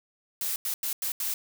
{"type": "noise bursts at uneven times", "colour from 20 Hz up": "blue", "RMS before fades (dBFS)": -30, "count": 5, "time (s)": [[0.41, 0.56], [0.65, 0.74], [0.83, 0.93], [1.02, 1.12], [1.2, 1.34]], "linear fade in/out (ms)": 2, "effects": []}